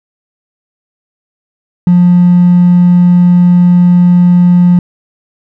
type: tone with hard clipping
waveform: triangle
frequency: 177.1 Hz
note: F3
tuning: 24 cents sharp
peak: -3 dBFS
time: 1.87-4.79 s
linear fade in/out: 2 ms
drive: 4 dB
effects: none